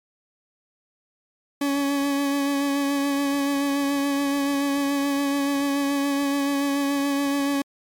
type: tone with vibrato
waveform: 40% pulse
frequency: 280.8 Hz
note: C#4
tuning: 22 cents sharp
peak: -20 dBFS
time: 1.61-7.62 s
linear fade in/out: 5 ms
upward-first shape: sine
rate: 7 Hz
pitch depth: 21 cents each way
effects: MP3 96 kbps